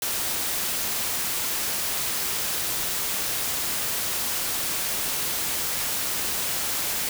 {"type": "noise", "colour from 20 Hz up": "white", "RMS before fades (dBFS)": -27, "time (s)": [0.02, 7.09], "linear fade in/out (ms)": 2, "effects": []}